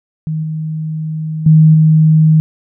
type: tone with level steps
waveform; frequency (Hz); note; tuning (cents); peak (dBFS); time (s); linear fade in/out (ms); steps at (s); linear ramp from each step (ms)
sine; 157; D#3; +16; -15 / -17 / -3 / -5; 0.27-2.4; 0; 0.43 / 1.46 / 1.74; 5
effects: none